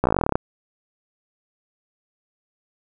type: slowing click train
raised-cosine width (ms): 1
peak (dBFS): -4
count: 15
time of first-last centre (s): 0.04-0.355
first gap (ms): 15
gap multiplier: 1.06
effects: none